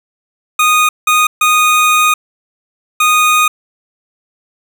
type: tone bursts at uneven times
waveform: 25% pulse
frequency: 1238 Hz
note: D#6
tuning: 9 cents flat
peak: -4 dBFS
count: 4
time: 0.59-0.89 / 1.07-1.27 / 1.41-2.14 / 3-3.48 s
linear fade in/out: 5 ms
effects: none